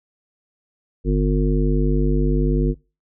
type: harmonic tone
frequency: 50.3 Hz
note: G1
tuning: 45 cents sharp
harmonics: 1 / 3 / 5 / 7 / 9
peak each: -17 / -22 / -24 / -25 / -27 dBFS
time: 1.04-2.75 s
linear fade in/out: 50 ms
effects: noise-tail reverb RT60 0.3 s tail -22 dB re dry